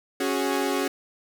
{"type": "chord", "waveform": "sawtooth", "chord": "C# suspended fourth", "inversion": "none", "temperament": "equal with one note detuned", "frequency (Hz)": [276.4, 370, 415.3], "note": ["C#4", "F#4", "G#4"], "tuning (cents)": [-5, 0, 0], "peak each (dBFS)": [-23, -24, -25], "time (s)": [0.2, 0.88], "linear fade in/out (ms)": 5, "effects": []}